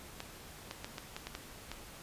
clicks, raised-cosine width 0.2 ms, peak -23 dBFS, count 8, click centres 0.204 / 0.711 / 0.845 / 0.982 / 1.165 / 1.27 / 1.351 / 1.716 s, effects pink hiss -51 dBFS RMS until 2.02 s + resampled to 32000 Hz

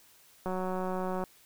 click train, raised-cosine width 1 ms, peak -21 dBFS, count 145, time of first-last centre 0.46-1.238 s, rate 185 Hz, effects white hiss -60 dBFS RMS until 1.45 s

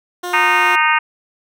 15% pulse tone, 355.9 Hz, F4, 33 cents sharp, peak -16 dBFS, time 0.23-0.76 s, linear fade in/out 10 ms
harmonic tone, 308.7 Hz, D#4, 14 cents flat, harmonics 3 / 4 / 5 / 6 / 7 / 8 / 9, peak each -17 / -18 / -19 / -20 / -20 / -21 / -22 dBFS, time 0.33-0.99 s, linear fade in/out 10 ms
effects none

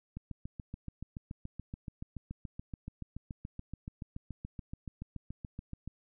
click train, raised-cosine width 5 ms, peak -28 dBFS, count 41, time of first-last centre 0.17-5.876 s, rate 7.01 Hz, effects none

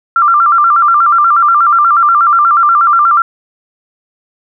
sine tone with vibrato, 1272 Hz, D#6, 38 cents sharp, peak -5 dBFS, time 0.16-3.22 s, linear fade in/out 2 ms, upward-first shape square, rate 8.3 Hz, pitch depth 120 cents each way, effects none

